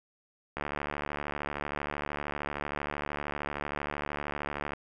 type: click train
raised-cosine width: 0.5 ms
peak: -18 dBFS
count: 305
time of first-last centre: 0.57-4.734 s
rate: 73 Hz
effects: none